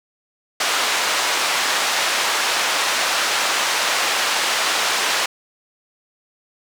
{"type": "band-pass noise", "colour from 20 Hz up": "pink", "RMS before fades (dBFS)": -20, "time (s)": [0.6, 5.26], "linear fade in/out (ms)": 5, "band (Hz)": [850, 6800], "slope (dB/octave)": 12, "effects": []}